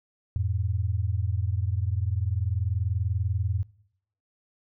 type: tone pair together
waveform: sine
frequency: 87.31 / 107.64 Hz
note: F2 / A2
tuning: 0 / -38 cents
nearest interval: major third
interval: 362 cents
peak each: -26 / -27 dBFS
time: 0.36-3.63 s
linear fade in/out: 0 ms
effects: noise-tail reverb RT60 0.7 s tail -21 dB re dry